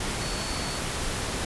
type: tone in noise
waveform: sine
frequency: 4435 Hz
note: C#8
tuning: in tune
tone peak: -38 dBFS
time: 0.21-0.79 s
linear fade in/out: 5 ms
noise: pink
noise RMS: -30 dBFS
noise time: 0-1.45 s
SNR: -11 dB
effects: resampled to 24000 Hz